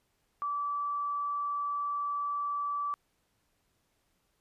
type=tone; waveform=sine; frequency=1157 Hz; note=D6; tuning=26 cents flat; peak=-30 dBFS; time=0.42-2.94 s; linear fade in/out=0 ms; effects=pink hiss -75 dBFS RMS until 4.4 s + resampled to 32000 Hz